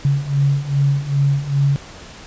sine beating tone pair, 138.59 / 141.09 Hz, C#3 / C#3, 0 / +31 cents, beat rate 2.5 Hz, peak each -19 / -16 dBFS, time 0.05-1.76 s, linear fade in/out 0 ms, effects pink hiss -38 dBFS RMS until 2.26 s + resampled to 16000 Hz

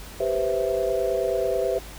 sine chord, C major seventh, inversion second, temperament equal, 392 / 493.9 / 523.3 / 659.3 Hz, G4 / B4 / C5 / E5, 0 / 0 / 0 / 0 cents, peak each -27 dBFS, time 0.2-1.79 s, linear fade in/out 5 ms, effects added 50 Hz sine -42 dBFS peak until 1.98 s + pink hiss -42 dBFS RMS until 1.98 s

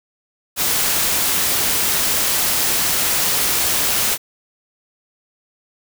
white noise, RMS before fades -18 dBFS, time 0.56-4.18 s, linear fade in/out 50 ms, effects none

